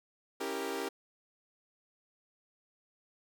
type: chord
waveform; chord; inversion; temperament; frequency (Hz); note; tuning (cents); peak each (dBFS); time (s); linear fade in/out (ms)
sawtooth; C# diminished seventh; none; equal with one note detuned; 277.2 / 329.6 / 394.3 / 466.2; C#4 / E4 / G4 / Bb4; 0 / 0 / +10 / 0; -38 / -39 / -34 / -36; 0.4-0.89; 10
effects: none